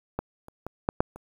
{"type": "clicks", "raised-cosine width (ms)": 1, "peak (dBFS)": [-14, -30, -20, -9, -6, -28], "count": 6, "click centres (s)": [0.19, 0.484, 0.666, 0.889, 1.005, 1.16], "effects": ["8-bit"]}